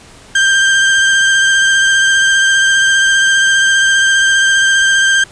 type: tone with vibrato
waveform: 35% pulse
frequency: 1580 Hz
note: G6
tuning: 13 cents sharp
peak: -6 dBFS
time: 0.35-5.24 s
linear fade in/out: 5 ms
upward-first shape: triangle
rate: 15 Hz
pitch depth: 18 cents each way
effects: pink hiss -39 dBFS RMS until 5.31 s + resampled to 22050 Hz